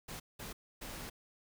pink noise bursts at uneven times, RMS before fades -45 dBFS, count 3, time 0.08-0.2 / 0.39-0.53 / 0.81-1.1 s, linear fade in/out 10 ms, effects none

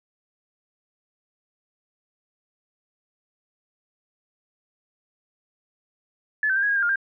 sine tone with pitch steps, 1723 / 1543 / 1590 / 1659 / 1634 / 1596 / 1413 / 1595 Hz, A6 / G6 / G6 / G#6 / G#6 / G6 / F6 / G6, -37 / -28 / +24 / -2 / -29 / +31 / +20 / +30 cents, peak -19 dBFS, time 6.43-6.958 s, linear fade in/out 2 ms, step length 66 ms, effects none

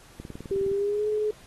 click train, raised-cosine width 3 ms, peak -25 dBFS, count 11, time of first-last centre 0.2-0.715 s, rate 19.4 Hz
sine tone with pitch glide, 392 to 425 Hz, G4 to G#4, 0 to +40 cents, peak -23 dBFS, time 0.51-1.31 s, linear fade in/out 5 ms, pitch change +140 cents, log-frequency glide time 0.68-1.07 s
effects pink hiss -53 dBFS RMS until 1.46 s + AAC 32 kbps

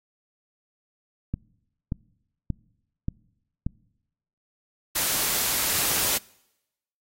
click train, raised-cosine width 5 ms, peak -14 dBFS, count 5, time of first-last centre 1.34-3.666 s, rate 1.72 Hz
white noise, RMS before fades -24 dBFS, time 4.95-6.18 s, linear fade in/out 10 ms
effects noise-tail reverb RT60 0.9 s tail -25 dB re dry + AAC 48 kbps

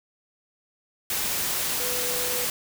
sine tone in noise, 493.9 Hz, B4, in tune, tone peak -33 dBFS, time 1.8-2.45 s, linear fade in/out 2 ms, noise white, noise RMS -27 dBFS, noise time 1.1-2.5 s, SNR -9 dB, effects none

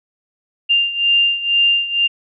sine beating tone pair, 2794 / 2796.1 Hz, F7 / F7, 0 / +1 cents, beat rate 2.1 Hz, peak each -14 / -18 dBFS, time 0.69-2.08 s, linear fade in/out 20 ms, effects none

